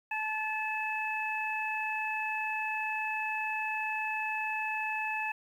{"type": "harmonic tone", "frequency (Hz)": 867, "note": "A5", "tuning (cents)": -26, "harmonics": [1, 2, 3], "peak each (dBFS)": [-35, -37, -34], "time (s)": [0.11, 5.32], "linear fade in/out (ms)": 5, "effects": ["10-bit"]}